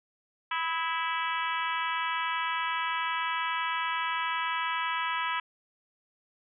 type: harmonic tone with a mistuned harmonic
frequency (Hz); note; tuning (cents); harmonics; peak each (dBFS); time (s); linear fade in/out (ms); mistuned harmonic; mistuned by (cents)
329.6; E4; 0; 3 / 4 / 5 / 6 / 7 / 8 / 9 / 10; -32 / -34 / -36 / -38 / -39 / -40 / -41 / -42; 0.51-5.4; 5; 4; -35
effects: none